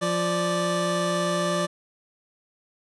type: tone pair together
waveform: 25% pulse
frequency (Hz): 174.61 / 587.3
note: F3 / D5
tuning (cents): 0 / 0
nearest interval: octave + major sixth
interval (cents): 2100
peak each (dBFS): -23 / -21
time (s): 0.01-1.67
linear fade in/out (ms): 20
effects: resampled to 24000 Hz